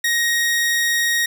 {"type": "tone", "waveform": "sawtooth", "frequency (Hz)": 1877, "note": "A#6", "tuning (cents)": 11, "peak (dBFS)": -13, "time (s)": [0.04, 1.26], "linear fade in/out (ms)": 5, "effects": []}